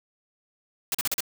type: noise bursts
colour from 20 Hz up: white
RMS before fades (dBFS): -26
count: 5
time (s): 0.92-1.206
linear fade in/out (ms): 2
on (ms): 26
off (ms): 39
effects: none